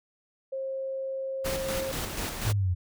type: tone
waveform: sine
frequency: 534 Hz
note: C5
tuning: 35 cents sharp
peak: -30 dBFS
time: 0.52-1.92 s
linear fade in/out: 10 ms
type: noise with tremolo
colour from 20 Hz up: pink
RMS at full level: -32 dBFS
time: 1.44-2.53 s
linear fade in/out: 20 ms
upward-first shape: square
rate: 4.1 Hz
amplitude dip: 40%
type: linear sweep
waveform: sine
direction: down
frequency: 110 to 86.6 Hz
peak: -23 dBFS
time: 2.45-2.75 s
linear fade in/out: 20 ms
effects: none